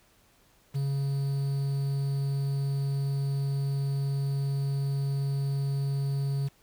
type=tone with quantisation; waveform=triangle; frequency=138.59 Hz; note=C#3; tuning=in tune; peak=-24 dBFS; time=0.74-6.49 s; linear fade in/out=20 ms; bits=8; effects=pink hiss -63 dBFS RMS until 6.62 s